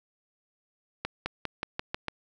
accelerating click train, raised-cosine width 0.3 ms, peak -14 dBFS, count 7, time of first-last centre 1.05-2.083 s, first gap 210 ms, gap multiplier 0.92, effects none

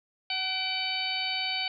harmonic tone with a mistuned harmonic, 753 Hz, F#5, 30 cents sharp, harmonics 1 / 2 / 3 / 4 / 5 / 6, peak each -37 / -43 / -33 / -33 / -38 / -34 dBFS, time 0.3-1.68 s, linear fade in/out 2 ms, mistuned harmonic 3, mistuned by +49 cents, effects none

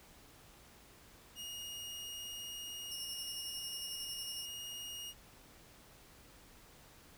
sawtooth tone, 2863 Hz, F7, 42 cents sharp, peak -40 dBFS, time 1.35-5.14 s, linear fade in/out 50 ms
sawtooth tone with tremolo, 5410 Hz, E8, 44 cents sharp, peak -40 dBFS, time 2.91-4.46 s, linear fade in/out 10 ms, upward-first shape square, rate 11 Hz, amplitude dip 45%
effects pink hiss -60 dBFS RMS until 7.17 s

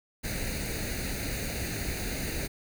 pink noise with comb filter, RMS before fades -33 dBFS, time 0.23-2.48 s, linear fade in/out 20 ms, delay 0.46 ms, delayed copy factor +0.75, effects none

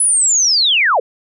sine linear sweep, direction down, 10240 to 430 Hz, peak -10 dBFS, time 0-1 s, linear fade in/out 5 ms, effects none

